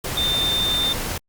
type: tone in noise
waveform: sine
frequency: 3595 Hz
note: A7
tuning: 36 cents sharp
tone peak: -19 dBFS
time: 0.17-0.93 s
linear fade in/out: 5 ms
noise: pink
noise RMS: -27 dBFS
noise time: 0.04-1.18 s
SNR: +5 dB
effects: Opus 48 kbps